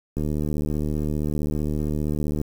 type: click train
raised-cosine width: 3 ms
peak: -14 dBFS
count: 170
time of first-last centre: 0.17-2.414 s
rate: 75.3 Hz
effects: 7-bit